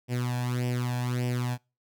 sawtooth tone with flanger, 123.47 Hz, B2, in tune, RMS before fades -29 dBFS, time 0.08-1.58 s, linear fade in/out 50 ms, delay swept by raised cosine 0.37 to 1.21 ms, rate 1.7 Hz, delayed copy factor +0.75, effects noise-tail reverb RT60 0.3 s tail -26 dB re dry

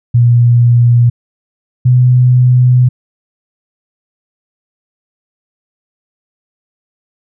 sine tone pair in turn, 119.8 / 125.28 Hz, A#2 / B2, +48 / +25 cents, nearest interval minor second, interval 77 cents, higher second, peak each -4 dBFS, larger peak neither, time 0.14-1.1 / 1.85-2.89 s, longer second, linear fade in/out 10 ms, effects none

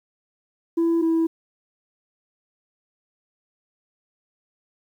sine tone pair in turn, 333.6 / 327.5 Hz, E4 / E4, +21 / -11 cents, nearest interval unison, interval 32 cents, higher first, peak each -15 dBFS, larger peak neither, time 0.77-1.02 / 1.02-1.27 s, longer neither, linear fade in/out 10 ms, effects tanh soft clip ceiling -16 dBFS + 9-bit

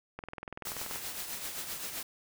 click train, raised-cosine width 0.5 ms, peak -25 dBFS, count 17, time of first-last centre 0.19-0.959 s, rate 20.8 Hz
white noise with tremolo, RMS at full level -37 dBFS, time 0.65-2.03 s, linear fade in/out 5 ms, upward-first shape triangle, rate 7.7 Hz, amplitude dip 55%
effects none

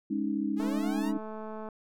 sine chord, Ab suspended fourth, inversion none, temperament equal, 207.7 / 277.2 / 311.1 Hz, Ab3 / Db4 / Eb4, 0 / 0 / 0 cents, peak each -32 dBFS, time 0.1-1.18 s, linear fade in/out 10 ms
sawtooth linear sweep, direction up, 390 to 987.8 Hz, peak -36 dBFS, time 0.56-1.13 s, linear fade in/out 50 ms
click train, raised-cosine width 1 ms, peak -28 dBFS, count 237, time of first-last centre 0.6-1.688 s, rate 217 Hz
effects none

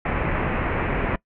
pink low-pass noise, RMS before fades -24 dBFS, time 0.05-1.16 s, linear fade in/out 5 ms, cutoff 2500 Hz, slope 48 dB/octave, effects noise-tail reverb RT60 0.1 s tail -22 dB re dry

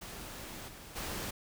pink noise with level steps, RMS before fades -45 / -50 / -39 dBFS, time 0.01-1.31 s, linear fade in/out 10 ms, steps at 0.67 / 0.95 s, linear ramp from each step 20 ms, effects none

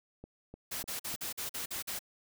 click train, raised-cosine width 2 ms, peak -33 dBFS, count 4, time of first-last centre 0.24-1.141 s, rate 3.33 Hz
white noise bursts, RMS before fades -38 dBFS, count 8, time 0.71-1.992 s, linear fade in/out 10 ms, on 120 ms, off 46 ms
effects none

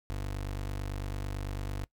25% pulse tone, 49 Hz, G1, in tune, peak -30 dBFS, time 0.1-1.84 s, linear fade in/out 0 ms, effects noise-tail reverb RT60 0.1 s tail -21 dB re dry

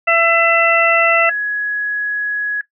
harmonic tone, 670 Hz, E5, 28 cents sharp, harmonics 1 / 2 / 3 / 4, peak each -16 / -16 / -16 / -16 dBFS, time 0.07-1.3 s, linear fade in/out 10 ms
sine tone, 1676 Hz, G#6, 15 cents sharp, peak -16 dBFS, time 1.29-2.61 s, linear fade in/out 2 ms
effects noise-tail reverb RT60 0.1 s tail -17 dB re dry

